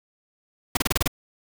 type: noise bursts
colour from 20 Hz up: pink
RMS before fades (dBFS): -21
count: 7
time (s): 0.75-1.077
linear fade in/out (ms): 5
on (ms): 21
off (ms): 30
effects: none